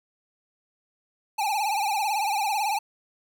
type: tone with vibrato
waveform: square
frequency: 830.6 Hz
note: G#5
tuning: in tune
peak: -24 dBFS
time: 1.38-2.79 s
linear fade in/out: 10 ms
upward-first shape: triangle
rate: 18 Hz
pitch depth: 130 cents each way
effects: none